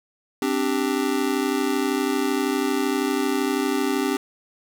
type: chord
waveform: square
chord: C suspended second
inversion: none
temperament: just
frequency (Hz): 261.6 / 294.3 / 392.4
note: C4 / D4 / G4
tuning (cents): 0 / +4 / +2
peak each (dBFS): -26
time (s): 0.42-4.17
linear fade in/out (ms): 2
effects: none